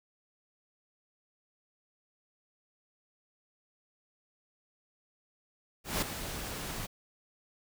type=noise with ADSR envelope; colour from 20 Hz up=pink; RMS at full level=-29 dBFS; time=5.84-6.87 s; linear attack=180 ms; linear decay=7 ms; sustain=-10 dB; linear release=17 ms; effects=none